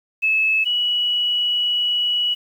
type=tone pair in turn; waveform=sine; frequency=2601 / 2932 Hz; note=E7 / F#7; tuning=-24 / -16 cents; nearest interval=major second; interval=208 cents; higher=second; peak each=-15 / -17 dBFS; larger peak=first; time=0.22-0.65 / 0.65-2.35 s; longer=second; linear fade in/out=20 ms; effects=8-bit